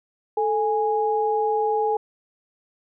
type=tone pair together; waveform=sine; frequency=438.6 / 828 Hz; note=A4 / G#5; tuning=-6 / -5 cents; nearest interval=major seventh; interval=1101 cents; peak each=-22 dBFS; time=0.37-1.97 s; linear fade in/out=5 ms; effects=none